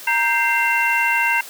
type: tone cluster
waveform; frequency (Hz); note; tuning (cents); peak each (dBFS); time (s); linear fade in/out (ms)
sine; 934 / 1572 / 2091 / 2727; A#5 / G6 / C7 / F7; +3 / +4 / -2 / -42; -21; 0.07-1.41; 5
effects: white hiss -37 dBFS RMS until 1.49 s + high-pass 300 Hz 12 dB/octave